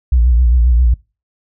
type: tone with vibrato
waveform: sine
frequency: 60.2 Hz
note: B1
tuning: 44 cents flat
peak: -6 dBFS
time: 0.12-0.94 s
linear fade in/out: 5 ms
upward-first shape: sine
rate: 7.5 Hz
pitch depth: 98 cents each way
effects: noise-tail reverb RT60 0.3 s tail -24 dB re dry + tanh soft clip ceiling -4 dBFS